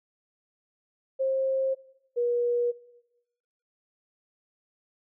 sine tone pair in turn, 532 / 480.9 Hz, C5 / B4, +29 / -46 cents, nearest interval major second, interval 175 cents, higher first, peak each -23 dBFS, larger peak neither, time 1.19-1.75 / 2.16-2.72 s, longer neither, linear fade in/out 20 ms, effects noise-tail reverb RT60 1.0 s tail -20 dB re dry

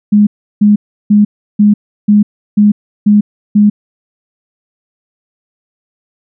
sine tone bursts, 207.7 Hz, G#3, in tune, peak -3 dBFS, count 8, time 0.12-3.7 s, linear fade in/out 10 ms, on 150 ms, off 340 ms, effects none

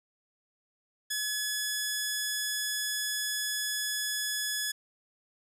10% pulse tone, 1700 Hz, G#6, 40 cents sharp, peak -21 dBFS, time 1.1-4.72 s, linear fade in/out 10 ms, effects none

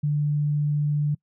sine tone, 147.6 Hz, D3, 9 cents sharp, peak -20 dBFS, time 0.03-1.15 s, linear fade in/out 10 ms, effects noise-tail reverb RT60 0.1 s tail -25 dB re dry

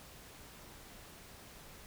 silence, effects pink hiss -54 dBFS RMS until 1.86 s

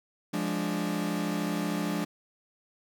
40% pulse chord, D diminished, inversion first, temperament equal, 174.61 / 207.7 / 293.7 Hz, F3 / Ab3 / D4, 0 / 0 / 0 cents, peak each -32 dBFS, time 0.33-2.05 s, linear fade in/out 10 ms, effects none

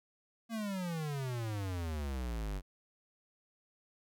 square exponential sweep, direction down, 233.1 to 46.25 Hz, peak -36 dBFS, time 0.49-2.62 s, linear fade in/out 50 ms, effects none

